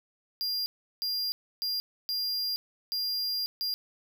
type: tone bursts at uneven times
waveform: square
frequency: 4800 Hz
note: D8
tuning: 37 cents sharp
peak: -29 dBFS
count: 6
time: 0.41-0.66 / 1.02-1.32 / 1.62-1.8 / 2.09-2.56 / 2.92-3.46 / 3.61-3.74 s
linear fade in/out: 0 ms
effects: none